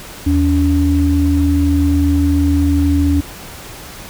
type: tone pair together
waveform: sine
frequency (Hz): 79.84 / 284.5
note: D#2 / C#4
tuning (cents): +45 / +45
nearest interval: octave + minor seventh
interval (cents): 2200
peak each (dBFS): -13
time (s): 0.26-3.21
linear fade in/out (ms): 10
effects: pink hiss -33 dBFS RMS until 4.09 s